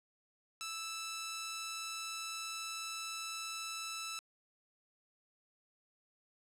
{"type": "tone", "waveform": "10% pulse", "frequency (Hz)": 1319, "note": "E6", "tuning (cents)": 1, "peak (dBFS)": -32, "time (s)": [0.61, 4.19], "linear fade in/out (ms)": 0, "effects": ["resampled to 32000 Hz", "10-bit"]}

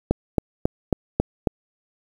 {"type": "click train", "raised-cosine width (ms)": 2, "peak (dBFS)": -4, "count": 6, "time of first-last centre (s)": [0.11, 1.472], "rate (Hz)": 3.67, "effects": ["7-bit"]}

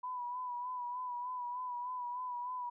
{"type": "tone with vibrato", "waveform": "sine", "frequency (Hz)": 987.8, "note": "B5", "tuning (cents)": 0, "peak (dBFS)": -37, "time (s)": [0.03, 2.7], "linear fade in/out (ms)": 10, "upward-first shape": "sine", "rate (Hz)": 3.3, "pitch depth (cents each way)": 39, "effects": []}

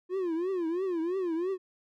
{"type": "tone with vibrato", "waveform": "triangle", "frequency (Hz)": 352.5, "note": "F4", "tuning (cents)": 16, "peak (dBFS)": -26, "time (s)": [0.09, 1.58], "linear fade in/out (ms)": 50, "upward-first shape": "triangle", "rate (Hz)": 3, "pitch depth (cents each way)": 190, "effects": []}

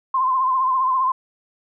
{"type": "tone with vibrato", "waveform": "sine", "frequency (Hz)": 1040, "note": "C6", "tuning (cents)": -11, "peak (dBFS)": -16, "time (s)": [0.14, 1.12], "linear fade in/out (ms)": 5, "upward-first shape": "triangle", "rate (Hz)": 15, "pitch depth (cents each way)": 65, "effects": []}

